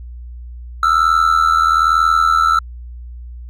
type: tone with amplitude modulation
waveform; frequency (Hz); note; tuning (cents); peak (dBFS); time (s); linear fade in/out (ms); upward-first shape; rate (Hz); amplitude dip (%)
triangle; 1328; E6; +12; -5; 0.83-2.59; 2; sine; 81.1; 80
effects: added 60 Hz sine -29 dBFS peak until 3.49 s